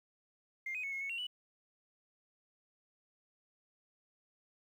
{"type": "tone with pitch steps", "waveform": "sine", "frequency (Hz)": [2108, 2508, 2206, 2170, 2207, 2746, 2960], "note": ["C7", "D#7", "C#7", "C#7", "C#7", "F7", "F#7"], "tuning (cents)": [12, 13, -9, -37, -8, -30, 0], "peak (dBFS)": -36, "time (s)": [0.66, 1.269], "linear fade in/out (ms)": 5, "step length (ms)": 87, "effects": ["tanh soft clip ceiling -32 dBFS", "11-bit"]}